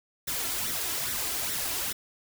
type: noise with flanger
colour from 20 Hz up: white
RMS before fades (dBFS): -31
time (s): 0.27-1.93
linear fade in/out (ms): 10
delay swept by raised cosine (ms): 0.52 to 3.02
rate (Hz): 2.4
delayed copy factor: +0.6
effects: none